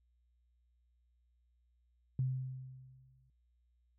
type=tone with exponential decay; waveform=sine; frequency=129.9 Hz; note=C3; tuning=12 cents flat; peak=-29 dBFS; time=2.19-3.3 s; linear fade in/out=2 ms; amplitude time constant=240 ms; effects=added 60 Hz sine -70 dBFS peak until 3.98 s